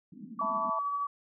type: band-pass noise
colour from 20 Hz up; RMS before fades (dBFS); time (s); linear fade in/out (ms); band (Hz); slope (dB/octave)
pink; -45; 0.12-0.7; 5; 200 to 260; 48
type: tone with tremolo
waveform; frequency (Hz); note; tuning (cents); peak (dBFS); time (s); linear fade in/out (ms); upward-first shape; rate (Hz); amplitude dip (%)
sine; 1142; D6; -49; -28; 0.39-1.07; 5; sine; 13; 30
type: chord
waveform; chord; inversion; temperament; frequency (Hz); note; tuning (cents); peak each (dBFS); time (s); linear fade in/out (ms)
sine; E suspended fourth; none; just; 659.3 / 879 / 988.9; E5 / A5 / B5; 0 / -2 / +2; -37; 0.41-0.79; 2
effects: none